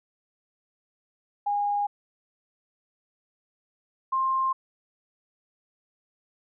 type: tone pair in turn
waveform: sine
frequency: 818 / 1056.5 Hz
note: G#5 / C6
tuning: -26 / +16 cents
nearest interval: major third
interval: 442 cents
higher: second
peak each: -23 / -22 dBFS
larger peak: second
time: 1.46-1.87 / 4.12-4.53 s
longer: neither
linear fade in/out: 10 ms
effects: none